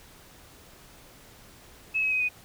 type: tone with pitch steps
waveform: sine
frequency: 2584 / 2551 / 2519 / 2487 Hz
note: E7 / D#7 / D#7 / D#7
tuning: -35 / +43 / +21 / -1 cents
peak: -23 dBFS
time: 1.94-2.292 s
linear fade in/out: 20 ms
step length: 88 ms
effects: pink hiss -52 dBFS RMS until 2.44 s